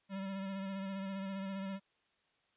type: tone with vibrato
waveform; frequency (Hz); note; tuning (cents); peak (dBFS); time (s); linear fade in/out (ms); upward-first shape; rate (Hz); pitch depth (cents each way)
square; 193.9; G3; -19; -39; 0.09-1.8; 50; sine; 15; 29
effects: white hiss -75 dBFS RMS until 2.56 s + resampled to 8000 Hz